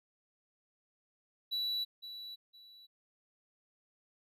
triangle tone with echo, 3939 Hz, B7, 5 cents flat, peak -31 dBFS, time 1.51-1.85 s, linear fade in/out 20 ms, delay 510 ms, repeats 2, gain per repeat -11 dB, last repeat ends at 2.87 s, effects none

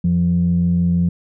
sine tone pair together, 87.56 / 173.7 Hz, F2 / F3, +5 / -9 cents, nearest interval octave, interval 1186 cents, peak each -20 / -13 dBFS, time 0.04-1.09 s, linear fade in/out 5 ms, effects tanh soft clip ceiling -8 dBFS

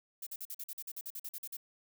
violet noise bursts, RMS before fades -42 dBFS, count 15, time 0.22-1.569 s, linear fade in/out 5 ms, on 47 ms, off 46 ms, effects none

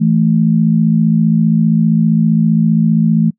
sine tone pair together, 164.81 / 220 Hz, E3 / A3, 0 / 0 cents, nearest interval perfect fourth, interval 500 cents, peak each -11 dBFS, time 0-3.31 s, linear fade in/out 20 ms, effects noise-tail reverb RT60 0.1 s tail -25 dB re dry

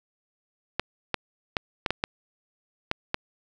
clicks, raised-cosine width 0.3 ms, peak -8 dBFS, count 8, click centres 0.796 / 1.143 / 1.568 / 1.862 / 1.906 / 2.039 / 2.914 / 3.144 s, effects none

